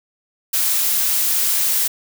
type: noise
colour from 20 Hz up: blue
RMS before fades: -18 dBFS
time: 0.53-1.88 s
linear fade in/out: 10 ms
effects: none